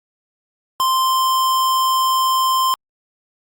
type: tone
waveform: square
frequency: 1044 Hz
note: C6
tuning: 4 cents flat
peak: -15 dBFS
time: 0.8-2.74 s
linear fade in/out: 0 ms
effects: Opus 48 kbps